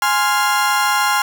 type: chord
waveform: 35% pulse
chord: F minor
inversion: first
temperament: equal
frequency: 830.6 / 1046.5 / 1396.9 Hz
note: Ab5 / C6 / F6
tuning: 0 / 0 / 0 cents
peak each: -17 dBFS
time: 0.02-1.22 s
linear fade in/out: 2 ms
effects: none